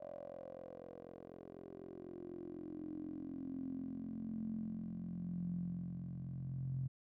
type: tone with band-pass filter sweep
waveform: 10% pulse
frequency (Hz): 44.05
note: F1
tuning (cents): +16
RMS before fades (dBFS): -45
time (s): 0-6.88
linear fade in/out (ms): 10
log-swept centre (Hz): 590 to 130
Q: 9.1
effects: none